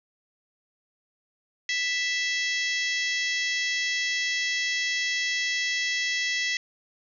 harmonic tone with a mistuned harmonic, 659.3 Hz, E5, in tune, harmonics 3 / 4 / 5 / 6 / 7 / 8 / 9 / 10, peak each -27 / -34 / -33 / -38 / -38 / -35 / -39 / -40 dBFS, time 1.69-6.57 s, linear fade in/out 2 ms, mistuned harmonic 7, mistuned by -55 cents, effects none

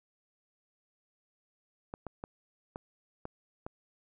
clicks, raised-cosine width 1 ms, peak -25 dBFS, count 6, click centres 1.939 / 2.067 / 2.239 / 2.759 / 3.254 / 3.665 s, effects none

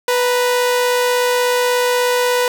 sawtooth tone pair together, 493.9 / 931.3 Hz, B4 / A#5, 0 / -2 cents, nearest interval major seventh, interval 1098 cents, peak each -10 / -21 dBFS, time 0.08-2.48 s, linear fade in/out 2 ms, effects none

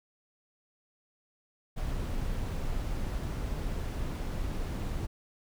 brown noise, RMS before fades -33 dBFS, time 1.76-5.07 s, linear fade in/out 20 ms, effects none

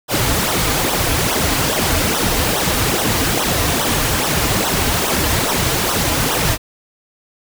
pink noise with flanger, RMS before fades -17 dBFS, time 0.08-6.58 s, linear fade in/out 50 ms, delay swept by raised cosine 0.42 to 5.52 ms, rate 2.4 Hz, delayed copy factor -0.8, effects none

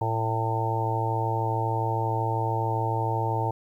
harmonic tone, 112.7 Hz, A2, 42 cents sharp, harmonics 1 / 3 / 4 / 5 / 6 / 7 / 8, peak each -27 / -35 / -34 / -37 / -37 / -32 / -29 dBFS, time 0.01-3.51 s, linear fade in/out 5 ms, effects 10-bit

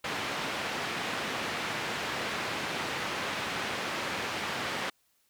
white band-pass noise, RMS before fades -34 dBFS, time 0.04-4.9 s, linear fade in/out 5 ms, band 110 to 2500 Hz, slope 12 dB/octave, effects white hiss -71 dBFS RMS until 5.29 s

